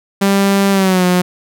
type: tone with pitch glide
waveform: sawtooth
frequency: 197.4 to 179.97 Hz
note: G3 to F#3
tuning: +12 to -48 cents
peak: -6 dBFS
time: 0.21-1.22 s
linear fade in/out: 10 ms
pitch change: -160 cents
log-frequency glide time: 0.71-1.05 s
effects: none